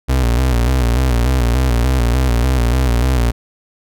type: tone with vibrato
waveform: 35% pulse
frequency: 61.74 Hz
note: B1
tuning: in tune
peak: -10 dBFS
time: 0.08-3.32 s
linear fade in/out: 20 ms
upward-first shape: square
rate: 3.4 Hz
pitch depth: 81 cents each way
effects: none